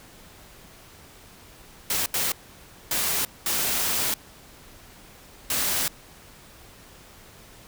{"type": "noise bursts at uneven times", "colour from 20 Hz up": "white", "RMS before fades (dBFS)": -25, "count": 5, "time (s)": [[1.9, 2.06], [2.14, 2.32], [2.91, 3.25], [3.46, 4.14], [5.5, 5.88]], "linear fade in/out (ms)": 2, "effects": ["pink hiss -49 dBFS RMS until 7.67 s"]}